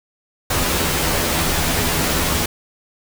pink noise with comb filter, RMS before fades -19 dBFS, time 0.5-2.46 s, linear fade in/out 5 ms, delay 12 ms, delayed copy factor +0.75, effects none

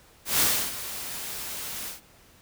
white noise with ADSR envelope, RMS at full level -21 dBFS, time 0.25-2.01 s, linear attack 150 ms, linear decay 310 ms, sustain -14 dB, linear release 140 ms, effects pink hiss -56 dBFS RMS until 2.41 s

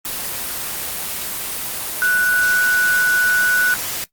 sine tone in noise, 1480 Hz, F#6, in tune, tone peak -13 dBFS, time 2.02-3.74 s, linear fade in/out 0 ms, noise white, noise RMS -25 dBFS, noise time 0.05-4.04 s, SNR +9 dB, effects noise-tail reverb RT60 0.1 s tail -18 dB re dry + Opus 24 kbps

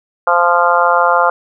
harmonic tone, 173.8 Hz, F3, 8 cents flat, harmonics 3 / 4 / 5 / 6 / 7 / 8, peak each -16 / -16 / -16 / -16 / -16 / -16 dBFS, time 0.27-1.3 s, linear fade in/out 2 ms, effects none

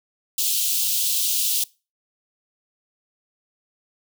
white high-pass noise, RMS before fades -22 dBFS, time 0.38-1.64 s, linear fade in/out 5 ms, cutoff 2900 Hz, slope 48 dB/octave, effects noise-tail reverb RT60 0.3 s tail -23 dB re dry

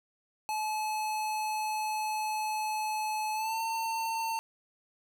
square tone with pitch glide, 860 to 902.2 Hz, A5 to A5, -40 to +43 cents, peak -31 dBFS, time 0.49-4.39 s, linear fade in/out 0 ms, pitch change +83 cents, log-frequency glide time 3.34-3.58 s, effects none

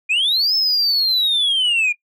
sine linear two-way sweep, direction up then down, 2384 to 5274 to 2384 Hz, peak -12 dBFS, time 0.09-1.93 s, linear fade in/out 20 ms, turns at 0.55 s, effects noise-tail reverb RT60 0.1 s tail -18 dB re dry + tanh soft clip ceiling -13 dBFS

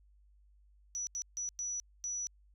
sine tone bursts at uneven times, 5900 Hz, F#8, 6 cents flat, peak -35 dBFS, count 5, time 0.95-1.07 / 1.15-1.22 / 1.37-1.49 / 1.59-1.8 / 2.04-2.27 s, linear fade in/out 0 ms, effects added 50 Hz sine -61 dBFS peak until 2.54 s

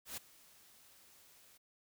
white noise with ADSR envelope, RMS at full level -42 dBFS, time 0.05-1.58 s, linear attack 120 ms, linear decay 13 ms, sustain -21 dB, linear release 14 ms, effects none

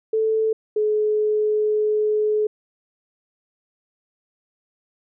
sine tone pair in turn, 440 / 425.7 Hz, A4 / G#4, 0 / +43 cents, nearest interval minor second, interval 57 cents, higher first, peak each -17 dBFS, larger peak neither, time 0.13-0.53 / 0.76-2.47 s, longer second, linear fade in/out 5 ms, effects none

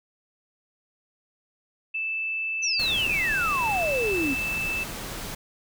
sine tone, 2637 Hz, E7, in tune, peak -26 dBFS, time 1.94-4.84 s, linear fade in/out 10 ms
sine exponential sweep, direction down, 6150 to 256.4 Hz, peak -24 dBFS, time 2.62-4.35 s, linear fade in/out 20 ms
pink noise, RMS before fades -35 dBFS, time 2.79-5.35 s, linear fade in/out 5 ms
effects none

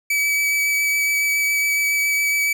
45% pulse tone with vibrato, 2289 Hz, D7, 45 cents flat, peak -17 dBFS, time 0.1-2.53 s, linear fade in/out 5 ms, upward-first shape sine, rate 7.2 Hz, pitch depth 11 cents each way, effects none

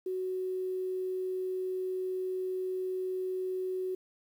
sine tone with quantisation, 371.8 Hz, F#4, 8 cents sharp, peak -31 dBFS, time 0.06-3.95 s, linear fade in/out 5 ms, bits 10, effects none

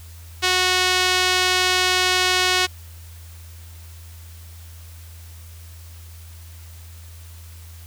sawtooth tone with band-pass filter, 367.2 Hz, F#4, 13 cents flat, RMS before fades -19 dBFS, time 0.42-2.67 s, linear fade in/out 20 ms, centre 3700 Hz, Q 0.86, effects added 83 Hz sine -38 dBFS peak until 7.86 s + white hiss -48 dBFS RMS until 7.86 s

